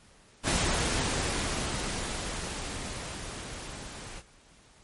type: noise with level ramp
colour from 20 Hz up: pink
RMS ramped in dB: -26 to -43 dBFS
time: 0.43-4.23 s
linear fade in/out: 50 ms
effects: pink hiss -58 dBFS RMS until 4.83 s + MP3 48 kbps